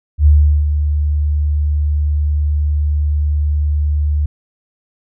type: tone with ADSR envelope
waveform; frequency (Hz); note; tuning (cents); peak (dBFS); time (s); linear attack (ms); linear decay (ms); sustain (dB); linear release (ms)
sine; 74.2; D2; +18; -4; 0.18-4.26; 80; 390; -8; 4
effects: none